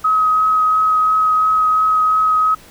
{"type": "tone with vibrato", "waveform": "sine", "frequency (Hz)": 1269, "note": "D#6", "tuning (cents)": 34, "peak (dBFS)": -11, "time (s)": [0.04, 2.55], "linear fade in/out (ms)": 10, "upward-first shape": "triangle", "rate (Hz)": 2.9, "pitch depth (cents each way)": 12, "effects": ["pink hiss -43 dBFS RMS until 2.7 s"]}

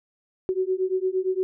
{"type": "beating tone pair", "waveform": "sine", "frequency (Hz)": [370, 378.7], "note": ["F#4", "F#4"], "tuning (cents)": [0, 40], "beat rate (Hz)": 8.7, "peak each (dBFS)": -25, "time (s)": [0.49, 1.43], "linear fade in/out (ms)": 0, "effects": []}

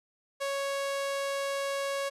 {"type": "tone", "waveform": "sawtooth", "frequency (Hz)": 554.4, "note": "C#5", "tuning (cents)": 0, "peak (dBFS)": -26, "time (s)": [0.4, 2.1], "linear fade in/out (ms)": 20, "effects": ["low-pass 11000 Hz 12 dB/octave"]}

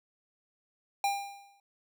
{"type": "tone with exponential decay", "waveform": "square", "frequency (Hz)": 800, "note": "G5", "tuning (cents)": 35, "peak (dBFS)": -25, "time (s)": [1.04, 1.6], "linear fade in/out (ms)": 2, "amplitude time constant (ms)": 120, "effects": []}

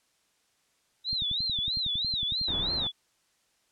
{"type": "tone with vibrato", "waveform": "sine", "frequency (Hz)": 3781, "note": "A#7", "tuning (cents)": 24, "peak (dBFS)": -27, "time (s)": [1.04, 2.92], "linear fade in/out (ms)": 50, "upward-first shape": "sine", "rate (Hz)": 3.1, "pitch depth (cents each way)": 180}
{"type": "click train", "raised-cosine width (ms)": 5, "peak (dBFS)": -28, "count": 18, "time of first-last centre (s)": [1.13, 2.69], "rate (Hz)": 10.9}
{"type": "low-pass noise", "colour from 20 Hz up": "pink", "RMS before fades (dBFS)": -38, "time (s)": [2.48, 2.87], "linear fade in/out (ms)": 0, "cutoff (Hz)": 1200, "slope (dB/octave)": 12}
{"effects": ["white hiss -70 dBFS RMS until 3.71 s", "low-pass 9000 Hz 12 dB/octave"]}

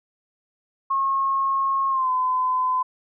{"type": "tone with pitch glide", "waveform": "sine", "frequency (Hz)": [1085, 1018.2], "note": ["C#6", "C6"], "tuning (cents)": [-37, -47], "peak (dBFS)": -19, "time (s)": [0.9, 2.83], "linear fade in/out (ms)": 10, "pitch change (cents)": -110, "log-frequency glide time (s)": [1.89, 2.1], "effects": []}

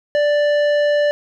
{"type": "tone with tanh clipping", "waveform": "triangle", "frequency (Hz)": 587.3, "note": "D5", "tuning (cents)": 0, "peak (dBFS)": -15, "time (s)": [0.15, 1.11], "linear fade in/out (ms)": 0, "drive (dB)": 16, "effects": []}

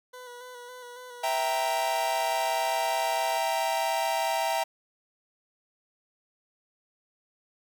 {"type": "tone with vibrato", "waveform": "20% pulse", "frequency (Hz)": 493.9, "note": "B4", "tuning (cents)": 0, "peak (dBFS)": -37, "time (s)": [0.13, 3.38], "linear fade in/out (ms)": 10, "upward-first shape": "square", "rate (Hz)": 3.6, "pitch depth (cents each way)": 26}
{"type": "chord", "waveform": "45% pulse", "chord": "E diminished", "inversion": "none", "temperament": "equal", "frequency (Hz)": [659.3, 784, 932.3], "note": ["E5", "G5", "Bb5"], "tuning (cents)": [0, 0, 0], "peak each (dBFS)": -30, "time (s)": [1.23, 4.64], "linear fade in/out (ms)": 10}
{"effects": []}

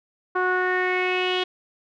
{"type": "tone with low-pass filter sweep", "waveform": "sawtooth", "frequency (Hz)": 366.3, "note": "F#4", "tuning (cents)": -17, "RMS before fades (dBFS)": -23, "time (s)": [0.35, 1.44], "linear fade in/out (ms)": 10, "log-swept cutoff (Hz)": [1300, 3300], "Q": 5.3, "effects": []}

